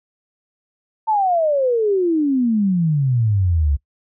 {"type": "exponential sweep", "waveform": "sine", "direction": "down", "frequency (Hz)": [902, 67.8], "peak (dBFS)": -14, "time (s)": [1.07, 3.77], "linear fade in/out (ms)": 20, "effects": ["noise-tail reverb RT60 0.1 s tail -22 dB re dry"]}